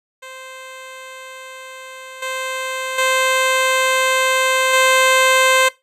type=tone with level steps; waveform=10% pulse; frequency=521 Hz; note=C5; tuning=7 cents flat; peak=-25 / -14 / -6 / -3 dBFS; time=0.22-5.69 s; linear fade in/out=10 ms; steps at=2.22 / 2.98 / 4.73 s; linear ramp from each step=5 ms; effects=noise-tail reverb RT60 0.2 s tail -18 dB re dry + low-pass 11000 Hz 12 dB/octave